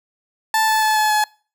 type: tone with pitch steps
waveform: 30% pulse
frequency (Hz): 880 / 872.4 / 864.9 / 857.4 / 850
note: A5 / A5 / A5 / A5 / G#5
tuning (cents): 0 / -15 / -30 / -45 / +40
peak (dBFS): -12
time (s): 0.54-1.24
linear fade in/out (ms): 2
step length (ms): 140
effects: noise-tail reverb RT60 0.4 s tail -25 dB re dry